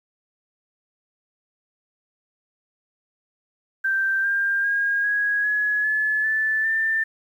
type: tone with pitch steps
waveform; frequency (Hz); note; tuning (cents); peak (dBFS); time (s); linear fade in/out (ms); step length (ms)
sine; 1568 / 1597.3 / 1627.1 / 1657.4 / 1688.3 / 1719.8 / 1751.9 / 1784.6; G6 / G6 / G#6 / G#6 / G#6 / A6 / A6 / A6; 0 / +32 / -36 / -4 / +28 / -40 / -8 / +24; -19; 3.84-7.04; 10; 400
effects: 9-bit